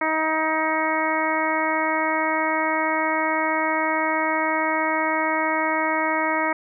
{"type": "harmonic tone", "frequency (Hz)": 315.4, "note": "D#4", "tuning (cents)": 24, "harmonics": [1, 2, 3, 4, 5, 6, 7], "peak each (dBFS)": [-28, -27, -25, -28, -32, -28, -28], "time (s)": [0.01, 6.53], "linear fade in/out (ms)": 5, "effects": []}